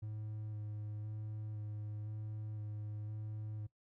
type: tone with vibrato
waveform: triangle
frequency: 106.5 Hz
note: G#2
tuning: 44 cents sharp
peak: -39 dBFS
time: 0.02-3.67 s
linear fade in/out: 10 ms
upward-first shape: square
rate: 0.98 Hz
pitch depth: 13 cents each way
effects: noise-tail reverb RT60 0.1 s tail -18 dB re dry